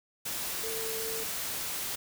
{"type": "tone in noise", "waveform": "sine", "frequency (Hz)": 447.6, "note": "A4", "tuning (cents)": 30, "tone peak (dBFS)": -37, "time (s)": [0.63, 1.24], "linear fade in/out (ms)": 10, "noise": "white", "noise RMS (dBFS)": -35, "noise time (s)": [0.25, 1.96], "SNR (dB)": -5, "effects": []}